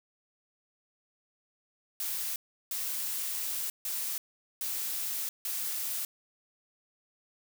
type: noise bursts at uneven times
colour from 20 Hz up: blue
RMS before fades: -34 dBFS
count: 5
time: 2-2.36 / 2.71-3.7 / 3.85-4.18 / 4.61-5.29 / 5.45-6.05 s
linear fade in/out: 2 ms
effects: none